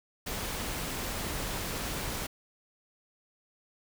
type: noise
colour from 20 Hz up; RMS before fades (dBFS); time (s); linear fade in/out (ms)
pink; -35; 0.26-2.27; 10
effects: none